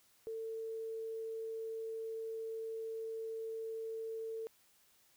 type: tone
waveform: sine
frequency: 447.8 Hz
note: A4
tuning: 30 cents sharp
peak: -39 dBFS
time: 0.27-4.47 s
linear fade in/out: 0 ms
effects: white hiss -69 dBFS RMS until 5.16 s